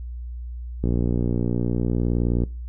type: click train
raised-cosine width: 3 ms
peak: -10 dBFS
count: 96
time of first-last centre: 0.84-2.437 s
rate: 59.5 Hz
effects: noise-tail reverb RT60 0.3 s tail -22 dB re dry + added 60 Hz sine -30 dBFS peak until 2.68 s